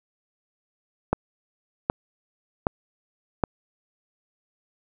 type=click train; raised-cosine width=1 ms; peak=-6 dBFS; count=4; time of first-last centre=1.13-3.438 s; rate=1.3 Hz; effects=none